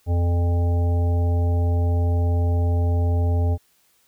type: harmonic tone with a mistuned harmonic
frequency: 86.2 Hz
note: F2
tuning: 22 cents flat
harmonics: 1 / 3 / 5 / 7 / 9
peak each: -17 / -32 / -33 / -35 / -36 dBFS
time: 0.06-3.58 s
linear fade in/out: 50 ms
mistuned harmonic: 9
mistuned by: +46 cents
effects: white hiss -62 dBFS RMS until 4.07 s